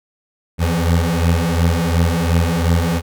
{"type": "beating tone pair", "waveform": "25% pulse", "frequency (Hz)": [82.9, 85.7], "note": ["E2", "F2"], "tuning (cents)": [10, -32], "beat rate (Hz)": 2.8, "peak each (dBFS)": -13, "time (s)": [0.58, 3.02], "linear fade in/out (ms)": 50, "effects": []}